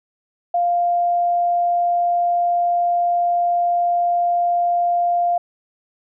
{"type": "tone", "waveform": "sine", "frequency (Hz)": 698.5, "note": "F5", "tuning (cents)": 0, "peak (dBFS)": -15, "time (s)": [0.54, 5.38], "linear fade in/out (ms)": 5, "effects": []}